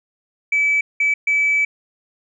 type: tone bursts at uneven times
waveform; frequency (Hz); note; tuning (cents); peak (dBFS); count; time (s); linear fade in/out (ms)
sine; 2300; D7; -37; -13; 3; 0.52-0.81 / 1-1.14 / 1.27-1.65; 5
effects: tanh soft clip ceiling -10 dBFS